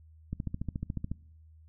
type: click train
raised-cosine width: 5 ms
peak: -21 dBFS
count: 12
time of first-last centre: 0.33-1.116 s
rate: 14 Hz
effects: noise-tail reverb RT60 0.8 s tail -24 dB re dry + added 79 Hz sine -53 dBFS peak until 1.68 s